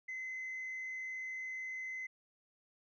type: tone with frequency modulation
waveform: sine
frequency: 2047 Hz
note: C7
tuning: 38 cents flat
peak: -38 dBFS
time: 0.08-2.07 s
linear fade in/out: 10 ms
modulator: 45.8 Hz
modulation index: 0.46
effects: tanh soft clip ceiling -37 dBFS